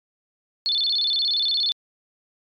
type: tone with vibrato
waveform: sine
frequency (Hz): 3911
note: B7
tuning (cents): -18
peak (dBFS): -19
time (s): 0.66-1.72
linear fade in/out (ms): 0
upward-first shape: square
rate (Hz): 17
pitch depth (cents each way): 180
effects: MP3 96 kbps